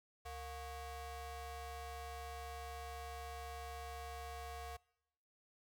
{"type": "ring-modulated tone", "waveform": "30% pulse", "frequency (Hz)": 392, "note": "G4", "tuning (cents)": 0, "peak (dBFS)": -40, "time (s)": [0.25, 4.77], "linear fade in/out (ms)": 10, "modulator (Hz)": 322, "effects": ["noise-tail reverb RT60 0.9 s tail -24 dB re dry"]}